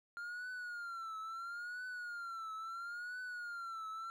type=tone with vibrato; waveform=triangle; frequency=1396.9 Hz; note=F6; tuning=in tune; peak=-40 dBFS; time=0.17-4.1 s; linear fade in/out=0 ms; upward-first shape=triangle; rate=0.74 Hz; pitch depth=130 cents each way; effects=none